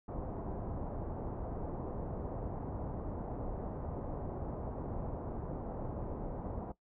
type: low-pass noise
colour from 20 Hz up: pink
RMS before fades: -40 dBFS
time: 0.08-6.72 s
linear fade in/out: 5 ms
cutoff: 860 Hz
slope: 24 dB/octave
effects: noise-tail reverb RT60 0.1 s tail -17 dB re dry